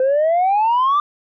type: exponential sweep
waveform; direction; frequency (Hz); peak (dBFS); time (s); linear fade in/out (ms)
sine; up; 510 to 1200; -11; 0-1; 2
effects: tanh soft clip ceiling -11 dBFS